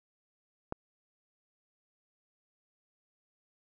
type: click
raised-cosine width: 1 ms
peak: -20 dBFS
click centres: 0.724 s
effects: none